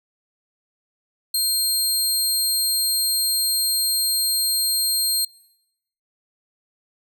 20% pulse tone, 4200 Hz, C8, 6 cents sharp, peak -13 dBFS, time 1.34-5.25 s, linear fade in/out 5 ms, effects noise-tail reverb RT60 0.8 s tail -22 dB re dry

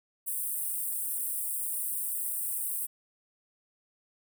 pink high-pass noise, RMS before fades -33 dBFS, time 0.26-2.87 s, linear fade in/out 20 ms, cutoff 8400 Hz, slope 96 dB/octave, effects none

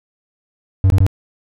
triangle tone bursts, 95.1 Hz, F#2, 48 cents sharp, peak -6 dBFS, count 3, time 0.84-1.065 s, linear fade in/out 0 ms, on 61 ms, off 21 ms, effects none

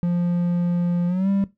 triangle tone with pitch glide, 174.61 to 197.13 Hz, F3 to G3, 0 to +10 cents, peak -16 dBFS, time 0.03-1.44 s, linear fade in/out 0 ms, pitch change +210 cents, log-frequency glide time 1.07-1.29 s, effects noise-tail reverb RT60 0.2 s tail -17 dB re dry

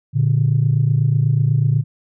sine tone pair together, 116.54 / 144.68 Hz, A#2 / D3, 0 / -26 cents, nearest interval major third, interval 374 cents, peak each -15 dBFS, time 0.13-1.84 s, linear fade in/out 50 ms, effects tanh soft clip ceiling -6 dBFS

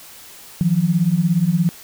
sine beating tone pair, 160.7 / 177.7 Hz, E3 / F3, -44 / +30 cents, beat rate 17 Hz, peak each -18 / -16 dBFS, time 0.61-1.69 s, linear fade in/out 0 ms, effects white hiss -41 dBFS RMS until 1.83 s

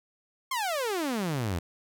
sawtooth exponential sweep, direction down, 1097 to 79.6 Hz, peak -24 dBFS, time 0.51-1.59 s, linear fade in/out 5 ms, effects none

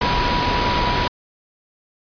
sine tone in noise, 977 Hz, B5, 19 cents flat, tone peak -21 dBFS, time 0.01-1.08 s, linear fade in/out 5 ms, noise pink, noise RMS -20 dBFS, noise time 0.01-1.08 s, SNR -4 dB, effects resampled to 11025 Hz

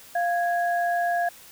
sine tone pair together, 696.7 / 1657 Hz, F5 / G#6, -4 / -4 cents, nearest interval octave + minor third, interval 1500 cents, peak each -22 / -29 dBFS, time 0.15-1.29 s, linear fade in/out 5 ms, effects white hiss -48 dBFS RMS until 1.51 s

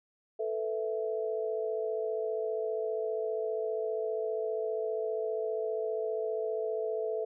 sine chord, A suspended second, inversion none, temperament just, 440 / 495 / 660 Hz, A4 / B4 / E5, 0 / +4 / +2 cents, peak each -32 / -38 / -36 dBFS, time 0.39-7.25 s, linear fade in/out 10 ms, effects none

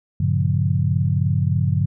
sine chord, G half-diminished seventh, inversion none, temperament just, 98 / 117.6 / 141.12 / 176.4 Hz, G2 / Bb2 / Db3 / F3, 0 / +16 / +31 / +18 cents, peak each -20 / -25 / -20 / -25 dBFS, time 0.2-1.86 s, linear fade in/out 5 ms, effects none

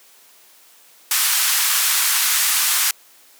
white band-pass noise, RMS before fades -18 dBFS, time 1.11-2.91 s, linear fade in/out 2 ms, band 1000 to 15000 Hz, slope 24 dB/octave, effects white hiss -50 dBFS RMS until 3.39 s + high-pass 300 Hz 12 dB/octave

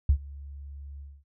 sine tone with ADSR envelope, 70.4 Hz, C#2, 27 cents sharp, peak -15 dBFS, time 0.09-1.24 s, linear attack 4 ms, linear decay 78 ms, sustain -24 dB, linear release 240 ms, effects noise-tail reverb RT60 0.1 s tail -25 dB re dry

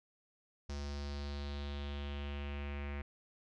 square tone with low-pass filter sweep, 71.5 Hz, D2, 46 cents flat, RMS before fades -41 dBFS, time 0.69-3.02 s, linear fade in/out 5 ms, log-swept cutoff 5600 to 2200 Hz, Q 3.4, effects none

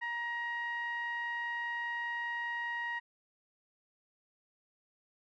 sawtooth tone with low-pass filter, 945 Hz, A#5, 23 cents sharp, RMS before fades -37 dBFS, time 0.01-3 s, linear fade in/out 20 ms, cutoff 2000 Hz, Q 4.7, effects none

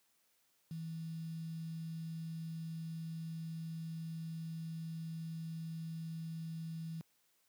sine tone with quantisation, 162.9 Hz, E3, 20 cents flat, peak -40 dBFS, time 0.71-7.01 s, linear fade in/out 0 ms, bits 10, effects white hiss -75 dBFS RMS until 7.48 s + high-pass 80 Hz 12 dB/octave

